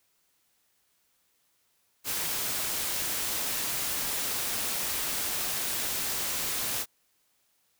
white noise, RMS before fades -31 dBFS, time 2.04-6.86 s, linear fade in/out 50 ms, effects white hiss -71 dBFS RMS until 7.79 s

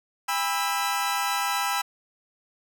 sawtooth chord, E minor, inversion first, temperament equal with one note detuned, 804.6 / 987.8 / 1318.5 Hz, G5 / B5 / E6, +45 / 0 / 0 cents, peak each -25 dBFS, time 0.28-1.82 s, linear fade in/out 10 ms, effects none

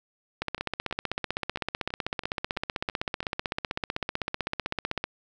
two click trains, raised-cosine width 0.3 ms, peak -24 / -12 dBFS, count 9 / 74, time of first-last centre 0.58-3.229 / 0.42-5.04 s, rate 3.02 / 15.8 Hz, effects none

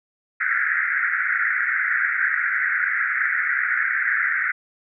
pink band-pass noise, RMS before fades -22 dBFS, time 0.4-4.52 s, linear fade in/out 10 ms, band 1400 to 2100 Hz, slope 96 dB/octave, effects none

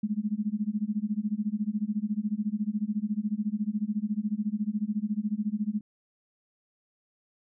sine tone with tremolo, 210.6 Hz, G#3, 24 cents sharp, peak -23 dBFS, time 0.03-5.81 s, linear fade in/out 5 ms, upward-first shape sine, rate 14 Hz, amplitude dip 95%, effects none

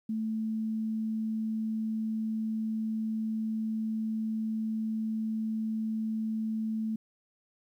sine tone, 220 Hz, A3, in tune, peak -29 dBFS, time 0.09-6.96 s, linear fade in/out 5 ms, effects 11-bit

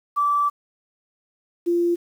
sine tone pair in turn, 1161 / 345.2 Hz, D6 / F4, -20 / -20 cents, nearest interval octave + major sixth, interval 2100 cents, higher first, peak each -17 dBFS, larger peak neither, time 0.16-0.5 / 1.66-1.96 s, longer first, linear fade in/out 20 ms, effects 8-bit

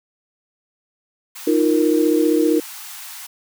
white high-pass noise, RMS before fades -35 dBFS, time 1.35-3.27 s, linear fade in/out 10 ms, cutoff 730 Hz, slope 96 dB/octave
sine chord, Eb suspended second, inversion none, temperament equal with one note detuned, 311.1 / 346.4 / 466.2 Hz, Eb4 / F4 / Bb4, 0 / -14 / 0 cents, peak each -16 / -19 / -19 dBFS, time 1.47-2.6 s, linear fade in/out 5 ms
effects none

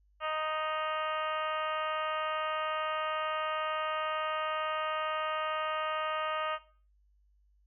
harmonic tone, 311.1 Hz, D#4, in tune, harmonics 2 / 3 / 4 / 5 / 6 / 7 / 8 / 9 / 10, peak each -36 / -41 / -34 / -45 / -44 / -47 / -47 / -43 / -49 dBFS, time 0.2-6.59 s, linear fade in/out 50 ms, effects noise-tail reverb RT60 0.4 s tail -17 dB re dry + added 50 Hz sine -64 dBFS peak until 7.66 s

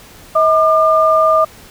sine tone pair together, 637 / 1202.5 Hz, D#5 / D6, +41 / +41 cents, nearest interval major seventh, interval 1100 cents, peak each -11 dBFS, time 0.35-1.45 s, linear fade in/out 10 ms, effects pink hiss -40 dBFS RMS until 1.7 s

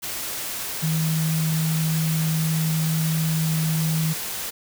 sine tone in noise, 159.3 Hz, D#3, 41 cents sharp, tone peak -20 dBFS, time 0.82-4.14 s, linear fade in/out 20 ms, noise white, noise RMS -30 dBFS, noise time 0.02-4.51 s, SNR +7 dB, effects none

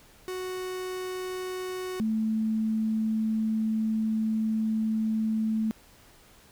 45% pulse / sine tone pair in turn, 369.4 / 219.6 Hz, F#4 / A3, -3 / -3 cents, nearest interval major sixth, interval 900 cents, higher first, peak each -32 / -24 dBFS, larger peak second, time 0.28-2 / 2-5.71 s, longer second, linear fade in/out 0 ms, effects pink hiss -56 dBFS RMS until 6.51 s

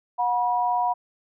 sine tone pair together, 726 / 969.1 Hz, F#5 / B5, -33 / -33 cents, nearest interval perfect fourth, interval 500 cents, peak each -23 dBFS, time 0.18-0.94 s, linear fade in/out 20 ms, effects none

